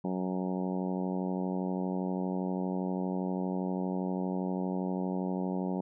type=harmonic tone; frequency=92.5 Hz; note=F#2; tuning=in tune; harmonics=2 / 3 / 4 / 5 / 6 / 7 / 8 / 9 / 10; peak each=-32 / -37 / -39 / -43 / -43 / -45 / -46 / -45 / -47 dBFS; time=0.04-5.81 s; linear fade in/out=5 ms; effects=none